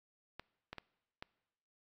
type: clicks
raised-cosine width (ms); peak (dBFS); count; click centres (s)
0.3; -28; 4; 0.396 / 0.73 / 0.783 / 1.225
effects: noise-tail reverb RT60 1.0 s tail -23 dB re dry + AAC 64 kbps